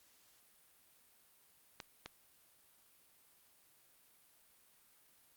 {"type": "clicks", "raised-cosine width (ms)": 0.2, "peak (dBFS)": -27, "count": 2, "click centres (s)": [1.802, 2.06], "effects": ["white hiss -68 dBFS RMS until 5.36 s", "Opus 48 kbps"]}